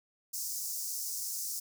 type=high-pass noise; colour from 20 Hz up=pink; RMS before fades=-37 dBFS; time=0.33-1.6 s; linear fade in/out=10 ms; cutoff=5200 Hz; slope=48 dB/octave; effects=none